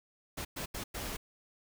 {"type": "noise bursts at uneven times", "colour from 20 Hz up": "pink", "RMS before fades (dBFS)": -39, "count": 4, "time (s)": [[0.37, 0.45], [0.56, 0.66], [0.74, 0.84], [0.94, 1.17]], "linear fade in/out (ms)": 10, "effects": []}